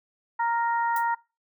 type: harmonic tone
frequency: 466.2 Hz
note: A#4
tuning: in tune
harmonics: 2 / 3 / 4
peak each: -23 / -33 / -34 dBFS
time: 0.39-1.15 s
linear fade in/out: 10 ms
type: noise with exponential decay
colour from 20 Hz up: violet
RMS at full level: -33 dBFS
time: 0.96-1.07 s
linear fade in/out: 2 ms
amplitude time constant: 23 ms
effects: noise-tail reverb RT60 0.3 s tail -24 dB re dry